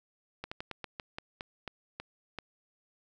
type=slowing click train; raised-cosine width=0.3 ms; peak=-22 dBFS; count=11; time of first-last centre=0.44-2.387 s; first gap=75 ms; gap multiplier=1.2; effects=none